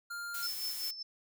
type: tone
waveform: square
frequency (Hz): 1400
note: F6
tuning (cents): +4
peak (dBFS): -39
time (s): 0.1-0.47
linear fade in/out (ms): 10
type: noise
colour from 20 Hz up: blue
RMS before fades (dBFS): -41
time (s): 0.34-0.91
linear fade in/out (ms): 5
type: tone with tremolo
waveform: sine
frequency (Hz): 5280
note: E8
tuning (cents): +2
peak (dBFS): -34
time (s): 0.42-1.03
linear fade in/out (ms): 10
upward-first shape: sine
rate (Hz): 5.1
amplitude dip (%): 70
effects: none